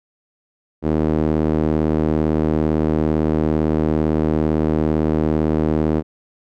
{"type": "tone with band-pass filter", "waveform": "sawtooth", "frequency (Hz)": 77.78, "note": "D#2", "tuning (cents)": 0, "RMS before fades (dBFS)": -18, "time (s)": [0.82, 6.03], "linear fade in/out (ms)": 50, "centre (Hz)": 330, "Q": 1.3, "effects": []}